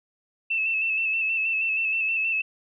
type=tone with vibrato; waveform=sine; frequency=2637 Hz; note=E7; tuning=in tune; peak=-22 dBFS; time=0.5-2.42 s; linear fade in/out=10 ms; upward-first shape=square; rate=6.3 Hz; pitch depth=30 cents each way; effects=none